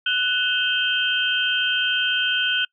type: tone cluster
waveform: sine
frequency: 1487 / 2591 / 2825 / 3133 Hz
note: F#6 / E7 / F7 / G7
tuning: +8 / -30 / +19 / -2 cents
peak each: -22 / -29 / -30 / -22 dBFS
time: 0.06-2.65 s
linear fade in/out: 5 ms
effects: noise-tail reverb RT60 0.1 s tail -26 dB re dry